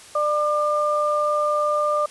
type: tone pair together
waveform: sine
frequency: 596 / 1199 Hz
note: D5 / D6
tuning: +25 / +36 cents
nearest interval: octave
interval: 1211 cents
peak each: -21 dBFS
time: 0.15-2.06 s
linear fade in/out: 5 ms
effects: white hiss -44 dBFS RMS until 2.1 s + resampled to 24000 Hz